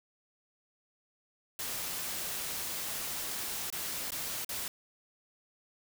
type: noise with dropouts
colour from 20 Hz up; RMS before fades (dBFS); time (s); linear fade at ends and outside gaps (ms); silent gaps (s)
white; -37; 1.59-4.68; 2; 3.702-3.725 / 4.106-4.119 / 4.447-4.491
effects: none